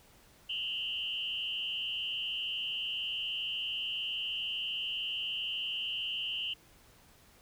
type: tone with frequency modulation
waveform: sine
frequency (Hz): 2932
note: F#7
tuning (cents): -16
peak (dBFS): -33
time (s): 0.49-6.54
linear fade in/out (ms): 10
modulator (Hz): 113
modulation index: 1.6
effects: pink hiss -61 dBFS RMS until 7.41 s